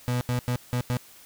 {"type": "tone bursts at uneven times", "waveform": "35% pulse", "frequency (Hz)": 123.47, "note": "B2", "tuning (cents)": 0, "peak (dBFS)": -22, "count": 5, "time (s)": [[0.08, 0.21], [0.29, 0.39], [0.48, 0.56], [0.73, 0.81], [0.9, 0.97]], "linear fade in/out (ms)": 0, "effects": ["white hiss -51 dBFS RMS until 1.25 s"]}